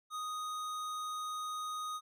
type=tone with hard clipping; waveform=sine; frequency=1244.5 Hz; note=D#6; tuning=in tune; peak=-39 dBFS; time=0.1-2.01 s; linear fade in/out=50 ms; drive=16 dB; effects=none